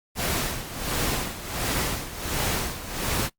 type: noise with tremolo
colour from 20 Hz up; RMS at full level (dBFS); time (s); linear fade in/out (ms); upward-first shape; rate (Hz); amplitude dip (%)
pink; -25; 0.15-3.3; 50; sine; 1.4; 75
effects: noise-tail reverb RT60 0.1 s tail -21 dB re dry + Opus 48 kbps